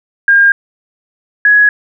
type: tone pair in turn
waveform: sine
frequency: 1612 / 1674.7 Hz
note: G6 / G#6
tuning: +48 / +14 cents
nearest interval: minor second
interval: 66 cents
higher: second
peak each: -4 dBFS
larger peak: neither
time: 0.28-0.52 / 1.45-1.69 s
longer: neither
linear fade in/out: 2 ms
effects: none